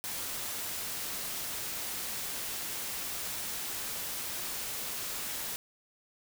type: noise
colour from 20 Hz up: white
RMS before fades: -37 dBFS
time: 0.04-5.56 s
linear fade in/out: 0 ms
effects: none